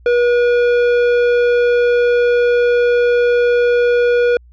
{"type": "tone with tanh clipping", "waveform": "triangle", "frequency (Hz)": 482.8, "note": "B4", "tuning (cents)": -39, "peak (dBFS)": -12, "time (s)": [0.06, 4.37], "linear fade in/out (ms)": 2, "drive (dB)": 16, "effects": ["added 60 Hz sine -41 dBFS peak until 4.52 s"]}